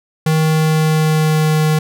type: tone with pitch glide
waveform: square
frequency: 157.4 to 155.05 Hz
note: D#3 to D#3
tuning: +20 to -6 cents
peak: -12 dBFS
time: 0.26-1.79 s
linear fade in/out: 5 ms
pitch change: -26 cents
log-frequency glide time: 0.39-1.67 s
effects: none